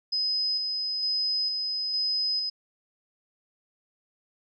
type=tone with tremolo; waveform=sine; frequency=5040 Hz; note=D#8; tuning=21 cents sharp; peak=-24 dBFS; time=0.12-2.5 s; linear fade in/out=10 ms; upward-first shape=square; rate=1.1 Hz; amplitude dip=30%; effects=none